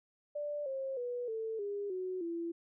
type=tone with pitch steps; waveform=sine; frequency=587.3 / 535.5 / 488.2 / 445.1 / 405.8 / 370 / 337.3 Hz; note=D5 / C5 / B4 / A4 / G#4 / F#4 / E4; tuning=0 / +40 / -20 / +20 / -40 / 0 / +40 cents; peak=-35 dBFS; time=0.35-2.52 s; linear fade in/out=10 ms; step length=310 ms; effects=none